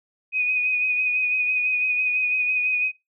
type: tone with vibrato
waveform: sine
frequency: 2492 Hz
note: D#7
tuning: 2 cents sharp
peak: -19 dBFS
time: 0.32-2.92 s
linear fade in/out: 50 ms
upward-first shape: sine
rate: 6 Hz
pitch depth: 24 cents each way
effects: noise-tail reverb RT60 0.2 s tail -20 dB re dry